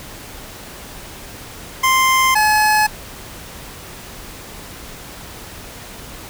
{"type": "tone pair in turn", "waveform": "25% pulse", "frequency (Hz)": [1046.5, 852.8], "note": ["C6", "G#5"], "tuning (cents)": [0, 46], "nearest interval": "major third", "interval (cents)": 354, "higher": "first", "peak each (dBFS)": -8, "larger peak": "neither", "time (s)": [[1.83, 2.35], [2.35, 2.87]], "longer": "neither", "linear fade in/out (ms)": 10, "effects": ["pink hiss -35 dBFS RMS until 6.29 s"]}